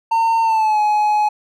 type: tone with pitch glide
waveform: triangle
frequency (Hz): 909 to 843.2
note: A#5 to G#5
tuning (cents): -44 to +26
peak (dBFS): -11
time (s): 0.11-1.29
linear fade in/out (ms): 10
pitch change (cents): -130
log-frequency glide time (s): 0.42-0.8
effects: none